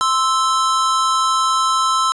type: tone pair together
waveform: square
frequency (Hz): 1046.5 / 1315.5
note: C6 / E6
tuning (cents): 0 / -4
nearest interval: major third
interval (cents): 396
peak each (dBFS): -19 / -17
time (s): 0.01-2.12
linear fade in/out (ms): 0
effects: resampled to 22050 Hz + 8-bit